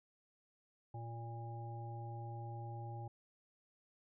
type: harmonic tone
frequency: 116.2 Hz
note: A#2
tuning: 5 cents flat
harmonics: 1 / 3 / 5 / 7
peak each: -44 / -55 / -58 / -50 dBFS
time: 0.94-3.08 s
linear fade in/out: 5 ms
effects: none